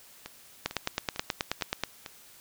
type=two click trains; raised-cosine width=0.2 ms; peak=-10 / -21 dBFS; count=12 / 5; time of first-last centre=0.66-1.836 / 0.26-2.062 s; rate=9.35 / 2.22 Hz; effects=white hiss -54 dBFS RMS until 2.4 s